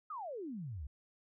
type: exponential sweep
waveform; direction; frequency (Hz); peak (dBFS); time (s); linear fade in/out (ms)
sine; down; 1314 to 62.6; -40; 0.1-0.87; 5
effects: none